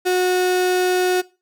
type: tone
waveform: 35% pulse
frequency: 365 Hz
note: F#4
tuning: 24 cents flat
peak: -14 dBFS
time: 0.05-1.22 s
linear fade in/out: 20 ms
effects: noise-tail reverb RT60 0.3 s tail -21 dB re dry